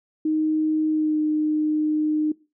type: tone with pitch glide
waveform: sine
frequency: 311.1 to 306.1 Hz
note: D#4 to D#4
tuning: 0 to -28 cents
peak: -19 dBFS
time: 0.25-2.32 s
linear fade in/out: 5 ms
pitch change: -28 cents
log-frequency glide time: 0.9-1.18 s
effects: noise-tail reverb RT60 0.3 s tail -21 dB re dry